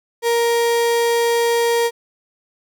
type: tone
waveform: 35% pulse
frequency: 468.2 Hz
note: A#4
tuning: 8 cents sharp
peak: -13 dBFS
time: 0.22-1.91 s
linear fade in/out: 50 ms
effects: none